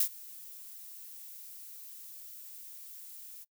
violet noise with ADSR envelope, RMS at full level -25 dBFS, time 0-3.45 s, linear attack 4 ms, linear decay 78 ms, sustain -23 dB, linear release 25 ms, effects noise-tail reverb RT60 0.1 s tail -21 dB re dry

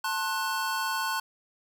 square chord, F# diminished, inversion first, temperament just, 888 / 1065.6 / 1480 Hz, A5 / C6 / F#6, +16 / +31 / 0 cents, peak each -33 dBFS, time 0.04-1.2 s, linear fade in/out 5 ms, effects 9-bit

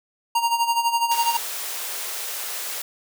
square tone with tremolo, 933 Hz, A#5, 1 cent sharp, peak -17 dBFS, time 0.35-1.37 s, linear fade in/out 5 ms, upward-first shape sine, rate 12 Hz, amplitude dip 70%
white high-pass noise, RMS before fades -30 dBFS, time 1.11-2.82 s, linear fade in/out 5 ms, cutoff 430 Hz, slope 24 dB/octave
effects none

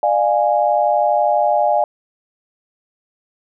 sine chord, D diminished, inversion none, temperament equal with one note detuned, 598.3 / 698.5 / 830.6 Hz, D5 / F5 / Ab5, +32 / 0 / 0 cents, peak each -17 dBFS, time 0.03-1.84 s, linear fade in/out 2 ms, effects none

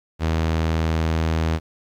sawtooth tone, 80.6 Hz, E2, 38 cents flat, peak -15 dBFS, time 0.19-1.6 s, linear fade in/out 50 ms, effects low-pass 5000 Hz 12 dB/octave + 9-bit

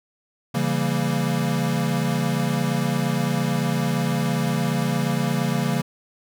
square chord, C# diminished seventh, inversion none, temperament equal with one note detuned, 138.59 / 167.5 / 196 / 233.1 Hz, C#3 / E3 / G3 / Bb3, 0 / +28 / 0 / 0 cents, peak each -26 / -26 / -29 / -27 dBFS, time 0.54-5.82 s, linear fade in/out 10 ms, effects none

